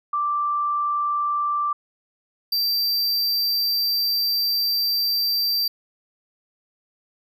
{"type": "tone pair in turn", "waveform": ["sine", "square"], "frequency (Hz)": [1174.7, 4691], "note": ["D6", "D8"], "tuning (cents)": [0, -3], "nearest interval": "2 octaves", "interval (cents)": 2397, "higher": "second", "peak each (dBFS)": -20, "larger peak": "neither", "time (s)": [[0.13, 1.73], [2.52, 5.68]], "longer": "second", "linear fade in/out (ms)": 5, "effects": []}